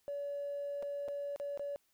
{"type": "tone with dropouts", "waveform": "triangle", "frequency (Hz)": 570, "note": "C#5", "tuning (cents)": 48, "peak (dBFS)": -33, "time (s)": [0.08, 1.76], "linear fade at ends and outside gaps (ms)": 0, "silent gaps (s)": [[0.825, 0.829], [1.08, 1.085], [1.361, 1.399], [1.575, 1.595]], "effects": ["tanh soft clip ceiling -34 dBFS", "white hiss -75 dBFS RMS until 1.93 s"]}